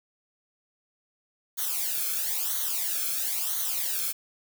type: noise with flanger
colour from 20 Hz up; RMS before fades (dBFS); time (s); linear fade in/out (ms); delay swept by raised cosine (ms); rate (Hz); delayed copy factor
blue; -29; 1.57-4.13; 20; 0.39 to 1.06; 1; -0.85
effects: none